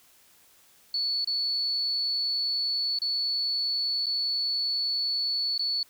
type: tone with dropouts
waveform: sine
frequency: 4435 Hz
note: C#8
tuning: in tune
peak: -25 dBFS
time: 0.94-5.83 s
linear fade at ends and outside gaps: 2 ms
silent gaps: 1.246-1.273 / 2.988-3.018 / 4.059-4.066 / 5.579-5.593 s
effects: white hiss -59 dBFS RMS until 5.89 s